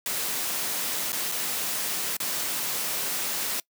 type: noise with dropouts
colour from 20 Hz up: white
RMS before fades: -29 dBFS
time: 0.06-3.6 s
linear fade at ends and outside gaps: 2 ms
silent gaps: 1.121-1.128 / 1.317-1.321 / 2.168-2.201 s
effects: noise-tail reverb RT60 0.1 s tail -23 dB re dry + high-pass 150 Hz 12 dB/octave